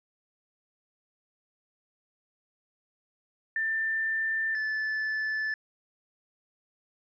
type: tone pair in turn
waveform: sine / triangle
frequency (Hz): 1784 / 1744.3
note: A6 / A6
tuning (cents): +23 / -16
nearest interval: unison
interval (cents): 39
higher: first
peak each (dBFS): -26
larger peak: neither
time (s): 3.56-4.55 / 4.55-5.54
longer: neither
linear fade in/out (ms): 2
effects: resampled to 16000 Hz